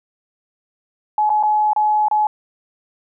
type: tone with dropouts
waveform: sine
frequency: 849 Hz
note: G#5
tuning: 38 cents sharp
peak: -13 dBFS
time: 1.18-2.27 s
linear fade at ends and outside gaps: 2 ms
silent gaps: 1.294-1.301 / 1.428-1.434 / 1.733-1.762 / 2.084-2.112 s
effects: none